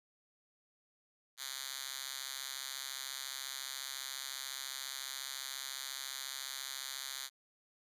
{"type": "tone with high-pass filter", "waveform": "5% pulse", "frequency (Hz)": 134.3, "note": "C3", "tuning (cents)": 46, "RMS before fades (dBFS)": -43, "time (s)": [1.37, 7.3], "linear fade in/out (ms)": 50, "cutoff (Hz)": 3200, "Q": 0.88, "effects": ["resampled to 32000 Hz"]}